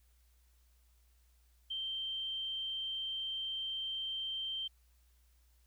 sine tone, 3136 Hz, G7, in tune, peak -36 dBFS, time 1.7-4.68 s, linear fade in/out 10 ms, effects added 60 Hz sine -65 dBFS peak until 5.66 s + white hiss -75 dBFS RMS until 5.66 s

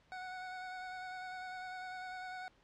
25% pulse tone with vibrato, 739 Hz, F#5, 2 cents flat, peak -39 dBFS, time 0.12-2.48 s, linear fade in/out 0 ms, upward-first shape square, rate 10 Hz, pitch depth 14 cents each way, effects pink hiss -69 dBFS RMS until 2.63 s + low-pass 4000 Hz 12 dB/octave

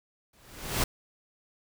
pink noise with exponential growth, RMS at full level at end -24 dBFS, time 0.33-0.84 s, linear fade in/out 5 ms, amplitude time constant 110 ms, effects none

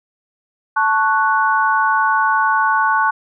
sine chord, F# minor, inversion first, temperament equal, 880 / 1108.7 / 1480 Hz, A5 / C#6 / F#6, 0 / 0 / 0 cents, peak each -17 dBFS, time 0.76-3.11 s, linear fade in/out 10 ms, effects none

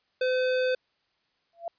square tone, 510 Hz, C5, 44 cents flat, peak -24 dBFS, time 0.21-0.75 s, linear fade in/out 5 ms
sine tone with exponential growth, 679 Hz, F5, 49 cents flat, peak -27 dBFS, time 1.53-1.68 s, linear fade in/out 2 ms, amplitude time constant 31 ms
effects white hiss -72 dBFS RMS until 1.78 s + resampled to 11025 Hz

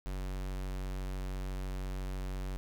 square tone, 47 Hz, F#1, 28 cents sharp, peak -36 dBFS, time 0.06-2.57 s, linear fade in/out 0 ms, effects none

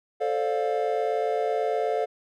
triangle chord, D minor seventh, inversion second, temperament just, 440.5 / 528.6 / 587.3 / 704.8 Hz, A4 / C5 / D5 / F5, +2 / +18 / 0 / +16 cents, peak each -25 / -29 / -29 / -26 dBFS, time 0.2-2.06 s, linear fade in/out 20 ms, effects none

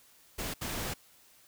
pink noise bursts at uneven times, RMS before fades -36 dBFS, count 2, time 0.38-0.54 / 0.61-0.94 s, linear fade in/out 10 ms, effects white hiss -61 dBFS RMS until 1.47 s

